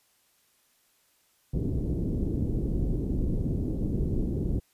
pink low-pass noise, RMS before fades -28 dBFS, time 1.53-4.6 s, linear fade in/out 10 ms, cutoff 360 Hz, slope 24 dB/octave, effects white hiss -67 dBFS RMS until 4.73 s + resampled to 32000 Hz

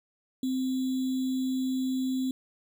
sine tone with sample-and-hold, 259.9 Hz, C4, 11 cents flat, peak -26 dBFS, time 0.43-2.31 s, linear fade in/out 2 ms, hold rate 3675 Hz, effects none

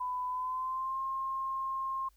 sine tone with pitch glide, 1000 to 1065.6 Hz, B5 to C6, +21 to +31 cents, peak -32 dBFS, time 0-2.09 s, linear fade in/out 10 ms, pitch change +110 cents, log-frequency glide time 0.27-1 s, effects added 50 Hz sine -63 dBFS peak until 2.16 s + white hiss -72 dBFS RMS until 2.16 s

